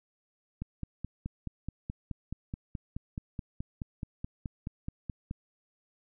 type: click train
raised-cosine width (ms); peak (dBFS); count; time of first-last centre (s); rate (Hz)
5; -23; 23; 0.62-5.311; 4.69
effects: none